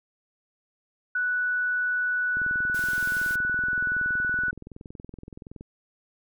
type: tone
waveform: sine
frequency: 1480 Hz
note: F#6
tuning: in tune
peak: -23 dBFS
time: 1.15-4.51 s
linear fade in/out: 5 ms
type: click train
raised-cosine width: 3 ms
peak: -28 dBFS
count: 70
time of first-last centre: 2.37-5.609 s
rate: 21.3 Hz
type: noise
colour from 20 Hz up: white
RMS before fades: -41 dBFS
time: 2.74-3.36 s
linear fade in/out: 10 ms
effects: none